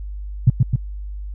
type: tone with echo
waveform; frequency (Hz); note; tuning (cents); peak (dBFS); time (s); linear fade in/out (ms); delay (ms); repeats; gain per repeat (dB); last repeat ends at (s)
sine; 123.4; B2; -1; -6; 0.47-0.5; 5; 130; 2; -3; 0.76
effects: added 50 Hz sine -27 dBFS peak until 1.34 s